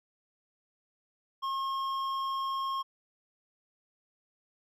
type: tone with hard clipping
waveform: sine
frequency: 1077 Hz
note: C6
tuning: 50 cents sharp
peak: -32 dBFS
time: 1.42-2.83 s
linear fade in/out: 20 ms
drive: 8 dB
effects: none